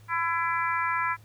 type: harmonic tone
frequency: 335 Hz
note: E4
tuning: 28 cents sharp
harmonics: 3 / 4 / 5 / 6 / 7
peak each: -28 / -30 / -32 / -34 / -35 dBFS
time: 0.08-1.17 s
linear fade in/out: 50 ms
effects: added 107 Hz sine -50 dBFS peak until 1.24 s + pink hiss -60 dBFS RMS until 1.24 s